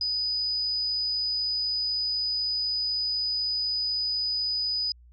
sine tone, 4978 Hz, D#8, in tune, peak -25 dBFS, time 0.01-4.92 s, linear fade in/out 2 ms, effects added 60 Hz sine -50 dBFS peak until 5.12 s

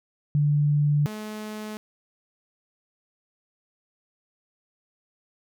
sine / sawtooth tone pair in turn, 146.83 / 213.9 Hz, D3 / A3, 0 / -49 cents, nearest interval perfect fifth, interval 651 cents, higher second, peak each -18 / -29 dBFS, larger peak first, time 0.35-1.06 / 1.06-1.77 s, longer neither, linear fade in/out 0 ms, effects none

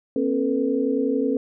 sine tone cluster, 239.7 / 270.6 / 439.3 / 487.3 Hz, A#3 / C#4 / A4 / B4, +48 / -42 / -3 / -23 cents, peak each -29 / -22 / -25 / -27 dBFS, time 0.16-1.37 s, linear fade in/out 2 ms, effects none

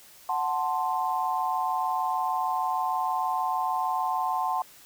sine chord, F# diminished, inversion none, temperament equal, 740 / 880 / 1046.5 Hz, F#5 / A5 / C6, 0 / 0 / 0 cents, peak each -29 dBFS, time 0.29-4.62 s, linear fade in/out 2 ms, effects white hiss -52 dBFS RMS until 4.85 s

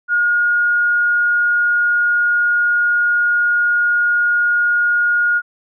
sine tone, 1432 Hz, F6, 43 cents sharp, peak -12 dBFS, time 0.08-5.42 s, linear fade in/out 50 ms, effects none

